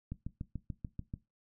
click train, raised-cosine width 5 ms, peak -26 dBFS, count 8, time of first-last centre 0.12-1.139 s, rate 6.87 Hz, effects noise-tail reverb RT60 0.2 s tail -17 dB re dry

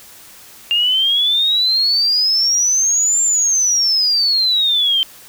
sine exponential two-way sweep, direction up then down, 2794 to 7360 to 3100 Hz, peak -12 dBFS, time 0.71-5.03 s, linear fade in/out 0 ms, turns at 3.22 s, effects white hiss -41 dBFS RMS until 5.28 s

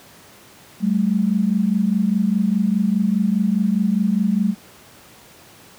sine tone pair together, 191.1 / 216 Hz, G3 / A3, -44 / -32 cents, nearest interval major second, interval 212 cents, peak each -18 dBFS, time 0.8-4.55 s, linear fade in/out 50 ms, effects pink hiss -46 dBFS RMS until 5.78 s + high-pass 100 Hz 12 dB/octave

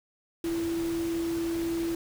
sine tone in noise, 333.9 Hz, E4, 22 cents sharp, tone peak -27 dBFS, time 0.44-1.95 s, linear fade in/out 2 ms, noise pink, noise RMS -41 dBFS, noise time 0.44-1.95 s, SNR +11 dB, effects none

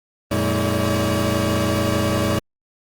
30% pulse tone cluster, 89.9 / 116.5 / 208.2 / 319 / 571 Hz, F#2 / A#2 / G#3 / D#4 / D5, -49 / -1 / +5 / +43 / -49 cents, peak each -22 dBFS, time 0.31-2.39 s, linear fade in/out 5 ms, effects Opus 24 kbps

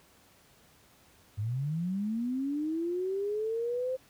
sine linear sweep, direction up, 98 to 523.3 Hz, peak -29 dBFS, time 1.37-3.97 s, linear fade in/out 20 ms, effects pink hiss -61 dBFS RMS until 4.09 s + high-pass 60 Hz 12 dB/octave

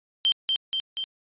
sine tone with echo, 3136 Hz, G7, in tune, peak -18 dBFS, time 0.25-0.32 s, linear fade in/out 0 ms, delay 240 ms, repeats 3, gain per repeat -3 dB, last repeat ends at 1.04 s, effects resampled to 8000 Hz

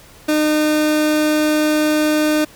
30% pulse tone, 304.9 Hz, D#4, 35 cents flat, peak -11 dBFS, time 0.28-2.45 s, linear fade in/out 10 ms, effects pink hiss -44 dBFS RMS until 2.55 s

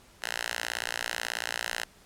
5% pulse tone with high-pass filter, 58.27 Hz, A#1, in tune, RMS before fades -34 dBFS, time 0.22-1.85 s, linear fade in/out 5 ms, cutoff 1400 Hz, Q 0.95, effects pink hiss -57 dBFS RMS until 2.05 s + low-pass 12000 Hz 12 dB/octave

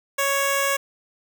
5% pulse tone with notch filter, 554.4 Hz, C#5, in tune, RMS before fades -22 dBFS, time 0.18-0.77 s, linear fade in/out 10 ms, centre 4400 Hz, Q 0.63, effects none

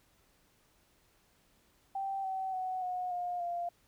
sine tone with pitch steps, 780 / 762.2 / 744.8 / 727.8 / 711.1 / 694.9 Hz, G5 / G5 / F#5 / F#5 / F5 / F5, -9 / -49 / +11 / -29 / +31 / -9 cents, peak -33 dBFS, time 1.95-3.69 s, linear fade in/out 5 ms, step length 290 ms, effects pink hiss -69 dBFS RMS until 3.87 s

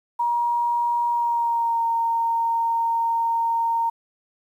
sine tone with pitch glide, 950 to 921.9 Hz, A#5 to A#5, +33 to -19 cents, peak -19 dBFS, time 0.19-3.9 s, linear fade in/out 10 ms, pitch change -52 cents, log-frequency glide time 1.1-1.84 s, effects 9-bit

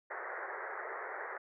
white band-pass noise, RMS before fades -42 dBFS, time 0.1-1.38 s, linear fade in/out 10 ms, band 360 to 2000 Hz, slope 96 dB/octave, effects none

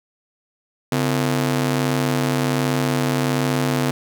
sawtooth ring-modulated tone, 196.5 Hz, G3, 4 cents sharp, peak -11 dBFS, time 0.92-3.91 s, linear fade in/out 2 ms, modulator 57.6 Hz, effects none

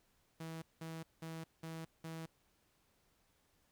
sawtooth tone bursts, 162.4 Hz, E3, 26 cents flat, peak -40 dBFS, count 5, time 0.4-2.26 s, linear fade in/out 5 ms, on 220 ms, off 190 ms, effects pink hiss -75 dBFS RMS until 3.71 s

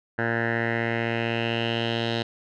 10% pulse tone with low-pass filter sweep, 115.7 Hz, A#2, 13 cents flat, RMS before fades -26 dBFS, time 0.18-2.23 s, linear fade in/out 10 ms, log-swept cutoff 1600 to 3700 Hz, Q 4.4, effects none

